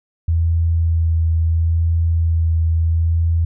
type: tone with vibrato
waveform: sine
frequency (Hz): 82.41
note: E2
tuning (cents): 0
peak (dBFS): -13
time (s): 0.28-3.45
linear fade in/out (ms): 5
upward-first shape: sine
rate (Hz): 0.74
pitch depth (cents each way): 15
effects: none